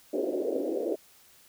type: band-pass noise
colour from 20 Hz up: pink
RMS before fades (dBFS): -30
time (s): 0.13-0.96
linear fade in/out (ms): 10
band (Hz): 290 to 580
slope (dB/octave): 48
effects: white hiss -58 dBFS RMS until 1.48 s